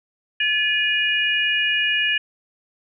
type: tone cluster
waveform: sine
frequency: 1722 / 2455 / 2884 Hz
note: A6 / D#7 / F#7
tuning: -38 / -24 / -45 cents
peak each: -22 dBFS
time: 0.4-2.18 s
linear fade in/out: 5 ms
effects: none